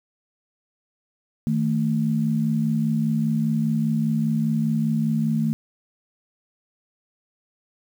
sine tone pair together, 157 / 222 Hz, D#3 / A3, +16 / +16 cents, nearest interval tritone, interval 600 cents, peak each -23 / -21 dBFS, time 1.47-5.53 s, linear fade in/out 0 ms, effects 8-bit

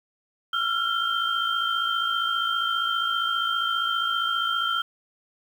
sine tone cluster, 1344 / 1399 / 3148 Hz, E6 / F6 / G7, +33 / +3 / +7 cents, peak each -27 dBFS, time 0.53-4.82 s, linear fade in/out 5 ms, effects 8-bit

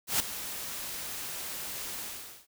white noise with ADSR envelope, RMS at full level -25 dBFS, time 0.07-2.47 s, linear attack 130 ms, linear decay 4 ms, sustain -13 dB, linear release 470 ms, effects none

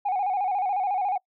sine tone with vibrato, 777 Hz, G5, 16 cents flat, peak -21 dBFS, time 0.05-1.18 s, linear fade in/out 10 ms, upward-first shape square, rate 14 Hz, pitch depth 82 cents each way, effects noise-tail reverb RT60 0.1 s tail -26 dB re dry + tanh soft clip ceiling -20 dBFS

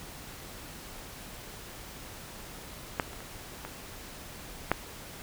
clicks, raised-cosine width 0.5 ms, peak -11 / -29 / -29 / -23 / -8 dBFS, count 5, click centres 2.998 / 3.132 / 3.205 / 3.65 / 4.716 s, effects pink hiss -45 dBFS RMS until 5.22 s

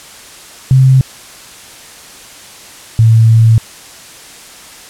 sine tone pair in turn, 131.7 / 112.75 Hz, C3 / A2, +12 / +43 cents, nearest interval minor third, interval 269 cents, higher first, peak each -3 dBFS, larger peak neither, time 0.71-1.01 / 2.99-3.58 s, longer second, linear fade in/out 0 ms, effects white hiss -34 dBFS RMS until 4.89 s + low-pass 10000 Hz 12 dB/octave

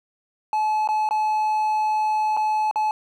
triangle tone with dropouts, 859 Hz, A5, 42 cents flat, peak -17 dBFS, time 0.53-2.91 s, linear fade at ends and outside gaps 1 ms, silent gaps 0.875-0.888 / 1.09-1.109 / 2.367-2.372 / 2.712-2.758 s, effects none

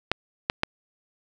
clicks, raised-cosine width 0.3 ms, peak -5 dBFS, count 3, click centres 0.116 / 0.499 / 0.634 s, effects none

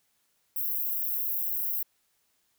white high-pass noise, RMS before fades -30 dBFS, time 0.56-1.83 s, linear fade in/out 5 ms, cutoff 12000 Hz, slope 96 dB/octave, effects white hiss -72 dBFS RMS until 2.58 s

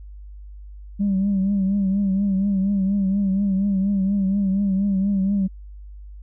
sine tone with vibrato, 196 Hz, G3, in tune, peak -16 dBFS, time 0.99-5.48 s, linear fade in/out 20 ms, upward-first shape triangle, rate 4.2 Hz, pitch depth 77 cents each way, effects tanh soft clip ceiling -14 dBFS + added 50 Hz sine -36 dBFS peak until 6.22 s

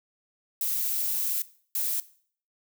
violet noise bursts at uneven times, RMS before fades -28 dBFS, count 2, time 0.61-1.42 / 1.75-2 s, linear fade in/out 2 ms, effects noise-tail reverb RT60 0.5 s tail -18 dB re dry

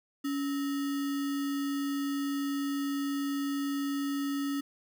sine tone with sample-and-hold, 280.7 Hz, C#4, 22 cents sharp, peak -29 dBFS, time 0.24-4.61 s, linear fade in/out 10 ms, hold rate 1575 Hz, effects none

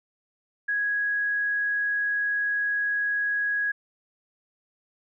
sine tone, 1661.2 Hz, G#6, in tune, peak -23 dBFS, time 0.68-3.72 s, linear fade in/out 10 ms, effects none

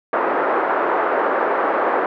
pink band-pass noise, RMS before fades -19 dBFS, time 0.13-2.06 s, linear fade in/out 2 ms, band 380 to 1500 Hz, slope 24 dB/octave, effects none

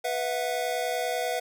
square chord, B suspended fourth, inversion none, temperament equal with one note detuned, 493.9 / 659.3 / 729.4 Hz, B4 / E5 / F#5, 0 / 0 / -25 cents, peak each -32 dBFS, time 0.04-1.4 s, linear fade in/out 10 ms, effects none

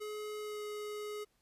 square tone with pitch glide, 423.2 to 419.5 Hz, G#4 to G#4, +33 to +17 cents, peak -40 dBFS, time 0-1.25 s, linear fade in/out 20 ms, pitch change -16 cents, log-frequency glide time 0.41-0.62 s, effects pink hiss -75 dBFS RMS until 1.41 s + resampled to 32000 Hz

